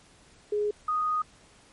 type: tone pair in turn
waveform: sine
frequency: 416.9 / 1242.1 Hz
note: G#4 / D#6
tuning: +7 / -3 cents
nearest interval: octave + perfect fifth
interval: 1890 cents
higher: second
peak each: -24 / -24 dBFS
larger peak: neither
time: 0.52-0.71 / 0.88-1.22 s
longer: second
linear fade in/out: 5 ms
effects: pink hiss -57 dBFS RMS until 1.72 s + MP3 48 kbps